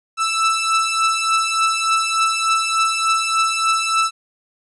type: beating tone pair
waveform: sawtooth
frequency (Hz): 1318.5 / 1321.9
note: E6 / E6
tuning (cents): 0 / +4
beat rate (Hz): 3.4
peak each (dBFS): -17 / -14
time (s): 0.17-4.11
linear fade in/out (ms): 50
effects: resampled to 24000 Hz